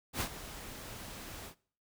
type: noise with ADSR envelope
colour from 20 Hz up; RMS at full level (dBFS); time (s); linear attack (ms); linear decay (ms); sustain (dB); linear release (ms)
pink; -33; 0.13-1.55; 76; 79; -13; 89
effects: noise-tail reverb RT60 0.5 s tail -22 dB re dry